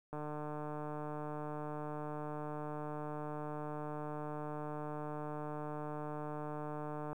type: click train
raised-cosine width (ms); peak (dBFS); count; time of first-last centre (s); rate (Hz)
1; -29; 1051; 0.13-7.13; 150
effects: 11-bit